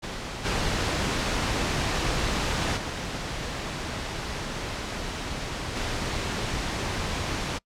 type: noise with level steps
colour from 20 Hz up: pink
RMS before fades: -34 / -26 / -32 / -29 dBFS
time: 0.02-7.59 s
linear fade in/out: 20 ms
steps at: 0.44 / 2.76 / 5.75 s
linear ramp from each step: 20 ms
effects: noise-tail reverb RT60 0.1 s tail -25 dB re dry + low-pass 6000 Hz 12 dB/octave